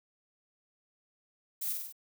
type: noise with echo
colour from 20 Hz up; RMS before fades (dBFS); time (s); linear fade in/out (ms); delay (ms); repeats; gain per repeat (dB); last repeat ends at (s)
violet; -35; 1.61-1.73; 10; 49; 4; -3; 1.926
effects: none